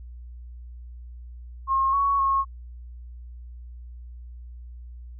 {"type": "tone with pitch steps", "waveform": "sine", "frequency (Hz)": [1075, 1115, 1089], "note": ["C6", "C#6", "C#6"], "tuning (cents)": [47, 10, -31], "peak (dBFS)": -19, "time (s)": [1.67, 2.45], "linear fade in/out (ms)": 50, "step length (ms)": 260, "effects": ["added 60 Hz sine -38 dBFS peak until 5.19 s"]}